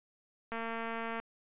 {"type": "click train", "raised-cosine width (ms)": 0.5, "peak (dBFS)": -24, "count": 156, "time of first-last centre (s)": [0.52, 1.2], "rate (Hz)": 228, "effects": ["resampled to 8000 Hz"]}